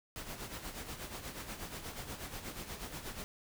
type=noise with tremolo; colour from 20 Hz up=pink; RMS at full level=-42 dBFS; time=0.16-3.24 s; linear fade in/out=0 ms; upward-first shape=sine; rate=8.3 Hz; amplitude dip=60%; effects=none